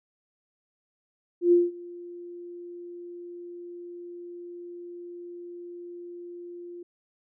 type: tone with ADSR envelope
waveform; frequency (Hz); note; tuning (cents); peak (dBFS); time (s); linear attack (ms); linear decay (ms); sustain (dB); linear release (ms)
sine; 349.2; F4; 0; -14; 1.41-6.83; 110; 190; -24; 5
effects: none